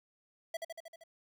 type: tone with echo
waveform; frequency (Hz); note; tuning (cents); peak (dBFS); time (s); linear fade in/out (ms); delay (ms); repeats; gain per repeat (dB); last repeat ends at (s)
square; 659.3; E5; 0; -35; 0.54-0.57; 5; 78; 6; -3; 1.038
effects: 12-bit